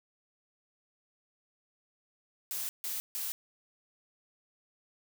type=noise bursts at uneven times; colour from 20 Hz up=blue; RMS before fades=-36 dBFS; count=3; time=2.51-2.69 / 2.84-3 / 3.15-3.32 s; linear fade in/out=0 ms; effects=none